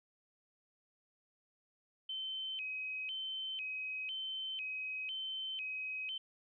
sine tone with vibrato, 2794 Hz, F7, in tune, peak -38 dBFS, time 2.09-6.18 s, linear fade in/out 5 ms, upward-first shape square, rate 1 Hz, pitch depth 170 cents each way, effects none

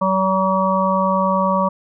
harmonic tone, 190 Hz, F#3, 46 cents sharp, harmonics 1 / 3 / 5 / 6, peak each -20 / -20 / -20 / -20 dBFS, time 0.01-1.69 s, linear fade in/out 10 ms, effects none

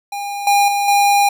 square tone with level steps, 809 Hz, G#5, 46 cents flat, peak -23 / -11 / -16 / -11 dBFS, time 0.12-1.29 s, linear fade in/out 5 ms, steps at 0.47 / 0.68 / 0.88 s, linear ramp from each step 2 ms, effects none

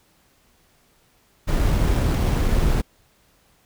brown noise with sample-and-hold, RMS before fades -19 dBFS, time 1.47-2.82 s, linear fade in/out 20 ms, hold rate 8820 Hz, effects pink hiss -60 dBFS RMS until 3.65 s

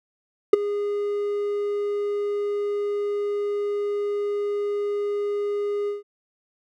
triangle tone with ADSR envelope, 410 Hz, G#4, 22 cents flat, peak -3 dBFS, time 0.53-6.03 s, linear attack 5 ms, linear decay 13 ms, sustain -18 dB, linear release 150 ms, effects none

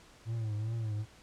triangle tone with vibrato, 110 Hz, A2, in tune, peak -30 dBFS, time 0.25-1.06 s, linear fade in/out 50 ms, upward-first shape triangle, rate 2.5 Hz, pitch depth 100 cents each way, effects pink hiss -58 dBFS RMS until 1.22 s + low-pass 8000 Hz 12 dB/octave

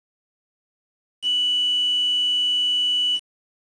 sine tone with quantisation, 2960 Hz, F#7, in tune, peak -18 dBFS, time 1.22-3.2 s, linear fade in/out 50 ms, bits 6, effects resampled to 22050 Hz

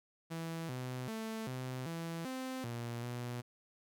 sawtooth tone with pitch steps, 164.5 / 127 / 221.7 / 128.3 / 166.1 / 259.6 / 118.5 / 121.6 Hz, E3 / B2 / A3 / C3 / E3 / C4 / A#2 / B2, -3 / +49 / +13 / -34 / +13 / -13 / +29 / -26 cents, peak -35 dBFS, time 0.3-3.42 s, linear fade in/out 20 ms, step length 390 ms, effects none

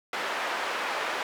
white band-pass noise, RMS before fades -31 dBFS, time 0.13-1.23 s, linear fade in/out 2 ms, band 490 to 1800 Hz, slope 12 dB/octave, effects none

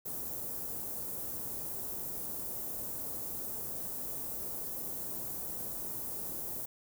white band-stop noise, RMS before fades -39 dBFS, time 0.05-6.66 s, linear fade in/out 10 ms, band 600 to 13000 Hz, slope 12 dB/octave, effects none

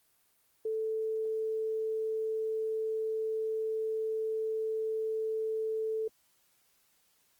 sine tone, 440 Hz, A4, in tune, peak -30 dBFS, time 0.65-6.08 s, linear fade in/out 5 ms, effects white hiss -70 dBFS RMS until 7.39 s + Opus 24 kbps

